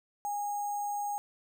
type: tone with sample-and-hold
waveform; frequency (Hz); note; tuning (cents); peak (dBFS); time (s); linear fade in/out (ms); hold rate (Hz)
sine; 819; G#5; -24; -31; 0.25-1.18; 0; 7350
effects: none